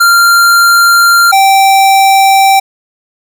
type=tone pair in turn; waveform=square; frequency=1388 / 779 Hz; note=F6 / G5; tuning=-11 / -11 cents; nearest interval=minor seventh; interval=1000 cents; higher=first; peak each=-4 dBFS; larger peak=neither; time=0-1.32 / 1.32-2.6 s; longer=first; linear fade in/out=10 ms; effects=none